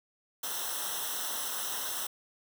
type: noise with comb filter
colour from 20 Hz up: white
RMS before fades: -35 dBFS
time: 0.43-2.07 s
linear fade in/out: 5 ms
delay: 0.43 ms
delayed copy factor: -0.95
effects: none